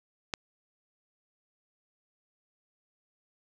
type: click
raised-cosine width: 0.2 ms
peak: -13 dBFS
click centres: 0.338 s
effects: none